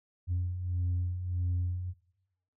sine beating tone pair, 87.9 / 89.5 Hz, F2 / F2, +12 / +43 cents, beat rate 1.6 Hz, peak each -35 / -28 dBFS, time 0.27-1.94 s, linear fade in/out 50 ms, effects noise-tail reverb RT60 0.9 s tail -19 dB re dry + tanh soft clip ceiling -25 dBFS

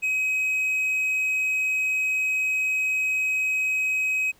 triangle tone, 2536 Hz, D#7, 32 cents sharp, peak -20 dBFS, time 0.02-4.32 s, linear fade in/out 20 ms, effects pink hiss -59 dBFS RMS until 4.39 s

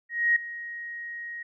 sine tone with ADSR envelope, 1882 Hz, A#6, 16 cents sharp, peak -17 dBFS, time 0.09-1.43 s, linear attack 270 ms, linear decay 5 ms, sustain -17 dB, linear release 7 ms, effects none

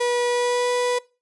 35% pulse tone with pitch glide, 485.4 to 491.9 Hz, B4 to B4, -30 to -7 cents, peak -18 dBFS, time 0-0.99 s, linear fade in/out 10 ms, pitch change +23 cents, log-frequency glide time 0.28-0.7 s, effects noise-tail reverb RT60 0.3 s tail -21 dB re dry + resampled to 24000 Hz

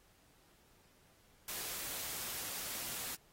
white noise, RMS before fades -42 dBFS, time 1.48-3.15 s, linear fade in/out 2 ms, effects pink hiss -68 dBFS RMS until 3.32 s + AAC 48 kbps

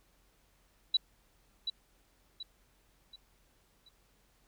sine tone with echo, 3938 Hz, B7, 6 cents flat, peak -23 dBFS, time 0.94-0.97 s, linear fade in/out 5 ms, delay 730 ms, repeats 4, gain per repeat -8 dB, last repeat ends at 3.89 s, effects added 44 Hz sine -70 dBFS peak until 4.47 s + pink hiss -70 dBFS RMS until 4.47 s

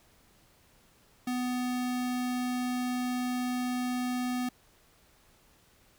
square tone, 249.1 Hz, B3, 15 cents sharp, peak -30 dBFS, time 1.27-4.49 s, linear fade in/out 5 ms, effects pink hiss -63 dBFS RMS until 5.98 s

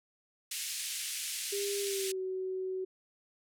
white band-pass noise, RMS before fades -38 dBFS, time 0.51-2.12 s, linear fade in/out 5 ms, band 2100 to 11000 Hz, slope 24 dB/octave
sine tone with pitch glide, 401.9 to 375 Hz, G4 to F#4, +43 to +23 cents, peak -33 dBFS, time 1.52-2.85 s, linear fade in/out 10 ms, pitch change -120 cents, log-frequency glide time 1.81-2.19 s
effects none

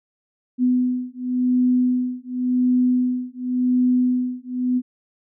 sine beating tone pair, 250 / 250.91 Hz, B3 / B3, +21 / +28 cents, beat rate 0.91 Hz, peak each -20 dBFS, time 0.58-4.82 s, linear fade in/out 50 ms, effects none

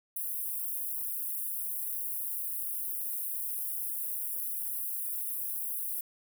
white high-pass noise, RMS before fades -35 dBFS, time 0.16-6.01 s, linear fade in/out 5 ms, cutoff 10000 Hz, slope 48 dB/octave, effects none

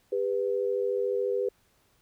sine tone pair together, 400 / 493.9 Hz, G4 / B4, +35 / 0 cents, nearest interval major third, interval 365 cents, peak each -28 / -28 dBFS, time 0.12-1.49 s, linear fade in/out 5 ms, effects pink hiss -67 dBFS RMS until 2.01 s

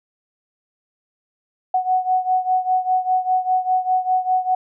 sine beating tone pair, 740 / 745 Hz, F#5 / F#5, 0 / +12 cents, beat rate 5 Hz, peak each -18 / -21 dBFS, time 1.74-4.55 s, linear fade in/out 5 ms, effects none

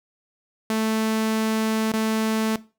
sawtooth tone with dropouts, 220 Hz, A3, in tune, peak -17 dBFS, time 0.7-2.56 s, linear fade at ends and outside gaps 2 ms, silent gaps 1.918-1.937 s, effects noise-tail reverb RT60 0.3 s tail -18 dB re dry

